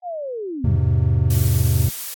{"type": "linear sweep", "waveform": "sine", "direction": "down", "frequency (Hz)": [740, 49.62], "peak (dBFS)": -25, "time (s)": [0.02, 0.88], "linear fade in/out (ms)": 50}
{"type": "chord", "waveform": "triangle", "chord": "E augmented", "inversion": "none", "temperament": "just", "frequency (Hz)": [82.41, 103.01, 128.76], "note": ["E2", "G#2", "B#2"], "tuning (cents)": [0, -14, -27], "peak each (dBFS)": -17, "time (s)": [0.64, 1.89], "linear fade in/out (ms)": 5}
{"type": "noise", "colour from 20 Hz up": "blue", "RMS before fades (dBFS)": -29, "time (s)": [1.3, 2.14], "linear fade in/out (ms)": 5}
{"effects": ["AAC 64 kbps"]}